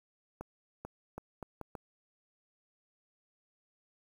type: accelerating click train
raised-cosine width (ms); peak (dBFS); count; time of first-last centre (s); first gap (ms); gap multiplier
1; -27; 6; 0.41-1.752; 440; 0.75
effects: 9-bit